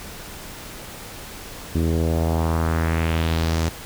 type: tone with low-pass filter sweep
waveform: sawtooth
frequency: 81.6 Hz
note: E2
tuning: 17 cents flat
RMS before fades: -21 dBFS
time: 1.75-3.69 s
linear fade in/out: 0 ms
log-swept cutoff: 310 to 7200 Hz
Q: 2
effects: pink hiss -37 dBFS RMS until 3.85 s